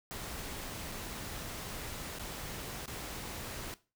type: noise with dropouts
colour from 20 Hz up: pink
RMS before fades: -42 dBFS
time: 0.11-3.74 s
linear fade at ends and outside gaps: 0 ms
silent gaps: 0.917-0.921 / 2.187-2.195 / 2.858-2.878 s
effects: noise-tail reverb RT60 0.3 s tail -17 dB re dry

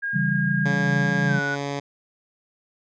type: tone with pitch glide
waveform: sine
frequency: 1625 to 1473 Hz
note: G#6 to F#6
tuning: -38 to -8 cents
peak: -24 dBFS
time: 0.02-1.56 s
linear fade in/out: 20 ms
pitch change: -170 cents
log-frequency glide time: 1.27-1.39 s
type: chord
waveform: sine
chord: C# diminished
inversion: none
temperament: equal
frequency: 138.59 / 164.81 / 196 Hz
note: C#3 / E3 / G3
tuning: 0 / 0 / 0 cents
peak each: -25 dBFS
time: 0.13-1.4 s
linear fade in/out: 20 ms
type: tone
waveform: 10% pulse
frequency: 141.4 Hz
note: C#3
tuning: 35 cents sharp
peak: -18 dBFS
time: 0.65-1.8 s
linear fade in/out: 10 ms
effects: resampled to 16000 Hz

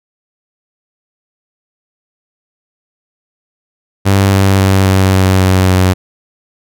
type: tone with pitch steps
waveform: sawtooth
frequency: 98 / 97.1 / 96.21 / 95.32 / 94.44 / 93.57 / 92.71 Hz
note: G2 / G2 / G2 / G2 / F#2 / F#2 / F#2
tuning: 0 / -16 / -32 / -48 / +36 / +20 / +4 cents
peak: -3 dBFS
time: 4.05-5.94 s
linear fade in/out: 20 ms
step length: 270 ms
effects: none

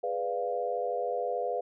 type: chord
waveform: sine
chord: G# diminished seventh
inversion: none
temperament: equal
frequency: 415.3 / 493.9 / 587.3 / 698.5 Hz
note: G#4 / B4 / D5 / F5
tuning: 0 / 0 / 0 / 0 cents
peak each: -37 / -32 / -37 / -33 dBFS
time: 0.03-1.61 s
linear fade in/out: 10 ms
effects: none

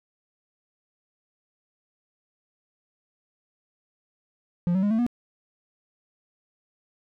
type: tone with pitch steps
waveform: triangle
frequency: 174.61 / 189.32 / 205.3 / 222.6 / 241.3 Hz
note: F3 / F#3 / G#3 / A3 / B3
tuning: 0 / +40 / -20 / +20 / -40 cents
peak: -18 dBFS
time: 4.67-5.065 s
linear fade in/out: 0 ms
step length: 79 ms
effects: none

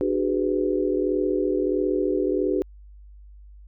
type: chord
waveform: sine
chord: G# half-diminished seventh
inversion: second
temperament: just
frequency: 299 / 373.8 / 415.3 / 498.4 Hz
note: D4 / F#4 / G#4 / B4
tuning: +31 / +18 / 0 / +16 cents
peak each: -26 / -24 / -27 / -28 dBFS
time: 0.01-2.62 s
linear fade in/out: 0 ms
effects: added 50 Hz sine -43 dBFS peak until 3.67 s

